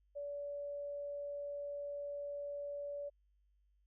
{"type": "tone", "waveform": "sine", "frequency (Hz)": 574, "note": "D5", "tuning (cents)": -40, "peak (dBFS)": -40, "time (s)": [0.15, 3.1], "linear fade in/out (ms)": 20, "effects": ["added 50 Hz sine -70 dBFS peak until 3.86 s"]}